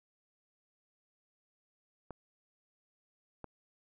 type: clicks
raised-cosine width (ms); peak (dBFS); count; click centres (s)
1; -29 / -29; 2; 2.107 / 3.443
effects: none